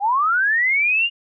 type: linear sweep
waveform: sine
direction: up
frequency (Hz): 767 to 2862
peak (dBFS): -15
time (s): 0-1.1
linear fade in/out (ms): 50
effects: none